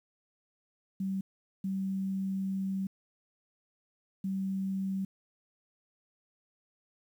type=tone bursts at uneven times; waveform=sine; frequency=192.4 Hz; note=G3; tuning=32 cents flat; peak=-30 dBFS; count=3; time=1-1.21 / 1.64-2.87 / 4.24-5.05 s; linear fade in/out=5 ms; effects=10-bit